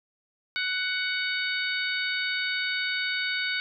harmonic tone, 744 Hz, F#5, 9 cents sharp, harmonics 2 / 3 / 4 / 5 / 6, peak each -30 / -31 / -37 / -34 / -36 dBFS, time 0.56-3.6 s, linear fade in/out 0 ms, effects none

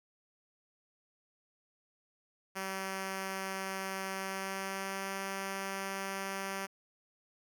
5% pulse tone with pitch glide, 191.9 to 194.35 Hz, G3 to G3, -37 to -15 cents, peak -25 dBFS, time 2.55-6.67 s, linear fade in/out 20 ms, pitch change +22 cents, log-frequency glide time 4.14-5.11 s, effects none

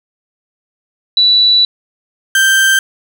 sine / 35% pulse tone pair in turn, 3951 / 1568 Hz, B7 / G6, 0 / 0 cents, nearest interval octave + major third, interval 1600 cents, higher first, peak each -6 dBFS, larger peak neither, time 1.17-1.65 / 2.35-2.79 s, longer first, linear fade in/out 2 ms, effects none

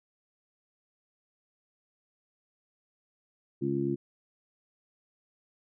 harmonic tone, 69.3 Hz, C#2, in tune, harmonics 2 / 3 / 4 / 5, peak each -34 / -35 / -33 / -30 dBFS, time 3.61-3.96 s, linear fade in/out 20 ms, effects none

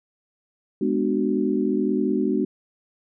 sine chord, G# half-diminished seventh, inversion none, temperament just, 207.7 / 249.2 / 299 / 373.8 Hz, G#3 / B3 / D4 / F#4, 0 / +16 / +31 / +18 cents, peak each -25 dBFS, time 0.81-2.45 s, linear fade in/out 5 ms, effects none

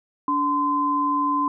sine tone pair together, 288.9 / 1029.5 Hz, D4 / C6, -28 / -28 cents, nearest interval octave + minor seventh, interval 2200 cents, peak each -25 / -20 dBFS, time 0.28-1.48 s, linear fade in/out 2 ms, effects none

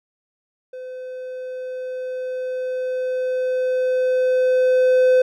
triangle tone with level ramp, 510 Hz, C5, 44 cents flat, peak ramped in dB -29 to -9 dBFS, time 0.73-5.22 s, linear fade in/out 5 ms, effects none

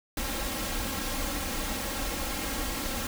pink noise with comb filter, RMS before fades -32 dBFS, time 0.17-3.07 s, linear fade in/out 2 ms, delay 3.7 ms, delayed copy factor +0.75, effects none

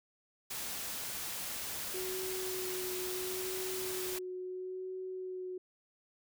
white noise, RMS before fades -40 dBFS, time 0.5-4.19 s, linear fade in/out 10 ms
sine tone with vibrato, 370 Hz, F#4, in tune, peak -38 dBFS, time 1.94-5.58 s, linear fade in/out 5 ms, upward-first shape sine, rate 0.74 Hz, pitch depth 15 cents each way
effects none

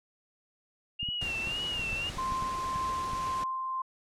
sine tone with vibrato, 2794 Hz, F7, in tune, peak -31 dBFS, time 0.99-2.1 s, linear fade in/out 10 ms, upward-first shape sine, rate 1.9 Hz, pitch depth 80 cents each way
clicks, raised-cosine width 5 ms, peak -28 dBFS, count 12, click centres 1.03 / 1.088 / 1.228 / 1.473 / 1.795 / 1.93 / 2.1 / 2.173 / 2.322 / 2.425 / 2.76 / 3.134 s
pink noise, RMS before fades -41 dBFS, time 1.21-3.44 s, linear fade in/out 5 ms
sine tone with tremolo, 1046.5 Hz, C6, in tune, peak -29 dBFS, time 2.18-3.82 s, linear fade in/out 5 ms, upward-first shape sine, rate 1.9 Hz, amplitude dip 25%
effects low-pass 8000 Hz 12 dB/octave

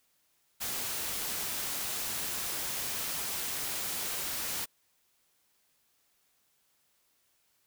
white noise, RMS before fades -35 dBFS, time 0.6-4.66 s, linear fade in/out 20 ms, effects white hiss -72 dBFS RMS until 7.66 s

